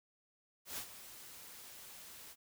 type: noise with ADSR envelope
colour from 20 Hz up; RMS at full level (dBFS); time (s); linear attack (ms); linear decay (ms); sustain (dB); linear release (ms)
white; -41; 0.65-2.36; 120; 86; -12; 48
effects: none